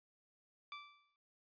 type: tone with exponential decay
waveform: 20% pulse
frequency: 1167 Hz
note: D6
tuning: 11 cents flat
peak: -39 dBFS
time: 0.72-1.16 s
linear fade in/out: 1 ms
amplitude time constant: 94 ms
effects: resampled to 11025 Hz